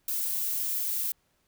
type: noise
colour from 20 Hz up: violet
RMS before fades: -30 dBFS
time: 0.08-1.12 s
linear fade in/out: 2 ms
effects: pink hiss -71 dBFS RMS until 1.47 s